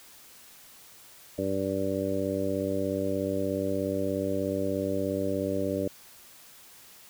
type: harmonic tone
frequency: 96.8 Hz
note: G2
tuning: 21 cents flat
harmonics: 1 / 2 / 3 / 4 / 5 / 6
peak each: -37 / -35 / -32 / -35 / -33 / -32 dBFS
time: 1.38-5.88 s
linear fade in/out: 5 ms
effects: white hiss -52 dBFS RMS until 7.09 s